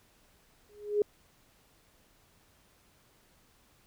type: tone with exponential growth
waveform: sine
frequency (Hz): 415.3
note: G#4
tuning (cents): 0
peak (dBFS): -20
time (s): 0.69-1.02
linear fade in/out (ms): 2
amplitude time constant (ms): 70
effects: pink hiss -65 dBFS RMS until 3.86 s